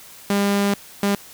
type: tone bursts at uneven times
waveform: sawtooth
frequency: 201 Hz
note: G3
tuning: 44 cents sharp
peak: -13 dBFS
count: 2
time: 0.3-0.74 / 1.03-1.15 s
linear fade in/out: 2 ms
effects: white hiss -43 dBFS RMS until 1.33 s